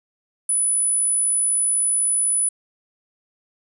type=tone; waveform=sine; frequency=9956 Hz; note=D#9; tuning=in tune; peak=-17 dBFS; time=0.49-2.49 s; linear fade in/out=5 ms; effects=none